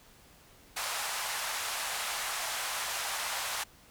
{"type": "band-pass noise", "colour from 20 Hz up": "pink", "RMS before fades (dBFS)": -35, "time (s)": [0.76, 3.64], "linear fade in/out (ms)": 10, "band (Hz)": [720, 13000], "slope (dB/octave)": 24, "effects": ["pink hiss -58 dBFS RMS until 3.9 s"]}